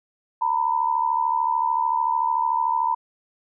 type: tone pair together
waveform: sine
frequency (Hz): 914.3 / 987.8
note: A#5 / B5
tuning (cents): -34 / 0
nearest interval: minor second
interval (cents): 134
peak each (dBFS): -22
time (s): 0.41-2.95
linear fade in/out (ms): 10
effects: none